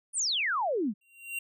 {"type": "exponential sweep", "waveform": "sine", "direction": "down", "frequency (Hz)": [9990, 185.6], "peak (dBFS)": -26, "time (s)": [0.13, 0.94], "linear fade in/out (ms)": 50}
{"type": "tone with exponential growth", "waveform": "square", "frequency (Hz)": 2759, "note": "F7", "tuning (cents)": -22, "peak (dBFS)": -31, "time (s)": [1.01, 1.39], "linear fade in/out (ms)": 5, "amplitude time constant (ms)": 82}
{"effects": []}